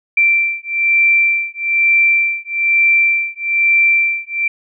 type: beating tone pair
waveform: sine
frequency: 2349 / 2350.1 Hz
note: D7 / D7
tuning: 0 / +1 cents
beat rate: 1.1 Hz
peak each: -14 dBFS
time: 0.17-4.48 s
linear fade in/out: 5 ms
effects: none